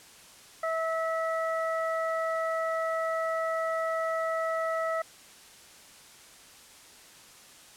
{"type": "harmonic tone", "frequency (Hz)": 650, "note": "E5", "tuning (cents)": -24, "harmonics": [1, 2, 3], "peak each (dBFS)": [-29, -32, -37], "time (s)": [0.63, 5.02], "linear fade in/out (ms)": 5, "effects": ["white hiss -52 dBFS RMS until 7.76 s", "low-pass 10000 Hz 12 dB/octave"]}